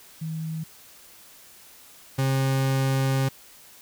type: tone pair in turn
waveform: sine / 40% pulse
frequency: 159.7 / 134.15 Hz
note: D#3 / C3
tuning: +45 / +44 cents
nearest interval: minor third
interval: 301 cents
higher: first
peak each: -28 / -20 dBFS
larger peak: second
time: 0.21-0.64 / 2.18-3.29 s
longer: second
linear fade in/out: 10 ms
effects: white hiss -50 dBFS RMS until 3.81 s